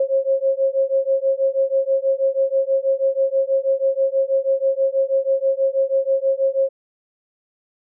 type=beating tone pair; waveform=sine; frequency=536 / 542.2 Hz; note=C5 / C#5; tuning=+42 / -38 cents; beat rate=6.2 Hz; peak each=-19 dBFS; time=0-6.69 s; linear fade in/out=5 ms; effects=none